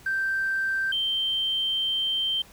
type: tone pair in turn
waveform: triangle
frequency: 1565 / 3130 Hz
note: G6 / G7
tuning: -3 / -3 cents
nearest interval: octave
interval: 1200 cents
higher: second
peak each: -20 dBFS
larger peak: neither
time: 0.06-0.92 / 0.92-2.42 s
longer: second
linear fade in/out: 5 ms
effects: tanh soft clip ceiling -21 dBFS + pink hiss -52 dBFS RMS until 2.52 s